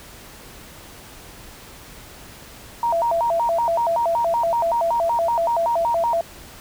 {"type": "tone with vibrato", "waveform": "sine", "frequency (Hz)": 794, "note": "G5", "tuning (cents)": 22, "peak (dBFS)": -17, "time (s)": [2.83, 6.21], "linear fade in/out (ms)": 2, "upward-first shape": "square", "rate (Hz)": 5.3, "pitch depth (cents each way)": 290, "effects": ["pink hiss -42 dBFS RMS until 6.6 s"]}